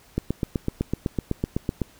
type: click train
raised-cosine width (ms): 3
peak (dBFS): -10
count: 14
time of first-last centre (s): 0.18-1.817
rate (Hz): 7.94
effects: pink hiss -54 dBFS RMS until 1.99 s